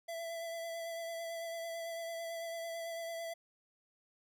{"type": "tone with vibrato", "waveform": "square", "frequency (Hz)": 667, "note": "E5", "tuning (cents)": 20, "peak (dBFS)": -40, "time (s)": [0.08, 3.34], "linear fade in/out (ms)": 10, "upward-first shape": "sine", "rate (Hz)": 9, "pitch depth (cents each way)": 19, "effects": []}